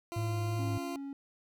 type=tone with pitch glide; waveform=20% pulse; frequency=342.9 to 345.7 Hz; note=F4 to F4; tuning=-32 to -18 cents; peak=-33 dBFS; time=0.12-0.96 s; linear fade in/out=0 ms; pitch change=+14 cents; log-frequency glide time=0.28-0.34 s
type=tone with vibrato; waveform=triangle; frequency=107.1 Hz; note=A2; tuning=46 cents flat; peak=-29 dBFS; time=0.16-0.78 s; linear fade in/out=5 ms; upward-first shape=triangle; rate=3 Hz; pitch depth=33 cents each way
type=tone; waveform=triangle; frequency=277.2 Hz; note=C#4; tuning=in tune; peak=-36 dBFS; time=0.59-1.13 s; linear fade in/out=2 ms
effects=none